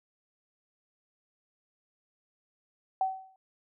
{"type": "tone with exponential decay", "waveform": "sine", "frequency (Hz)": 761, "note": "F#5", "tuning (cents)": 48, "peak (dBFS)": -22, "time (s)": [3.01, 3.36], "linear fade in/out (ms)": 2, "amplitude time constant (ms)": 75, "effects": []}